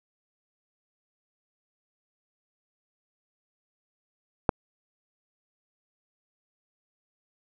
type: click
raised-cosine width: 1 ms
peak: -5 dBFS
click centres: 4.492 s
effects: none